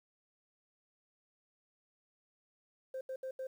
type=tone bursts at uneven times; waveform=sine; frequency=523.3 Hz; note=C5; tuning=in tune; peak=-36 dBFS; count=4; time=2.94-3.01 / 3.09-3.16 / 3.23-3.31 / 3.39-3.47 s; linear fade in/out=5 ms; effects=tanh soft clip ceiling -36 dBFS + 11-bit